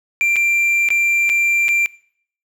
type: tone with dropouts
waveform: triangle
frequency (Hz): 2366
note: D7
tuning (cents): +12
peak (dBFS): -11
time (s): 0.21-1.86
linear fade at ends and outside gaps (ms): 0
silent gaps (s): 0.359-0.365 / 0.888-0.904 / 1.293-1.298 / 1.683-1.689
effects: noise-tail reverb RT60 0.6 s tail -23 dB re dry